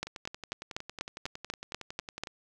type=two click trains; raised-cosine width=0.2 ms; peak=-23 / -16 dBFS; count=25 / 10; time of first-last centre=0.07-2.272 / 0.03-2.236 s; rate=10.9 / 4.08 Hz; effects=none